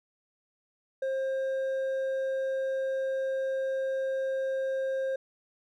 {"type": "tone with hard clipping", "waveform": "sine", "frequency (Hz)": 532, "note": "C5", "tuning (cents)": 29, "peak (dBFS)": -29, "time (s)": [1.02, 5.16], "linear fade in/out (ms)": 5, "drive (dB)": 4, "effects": []}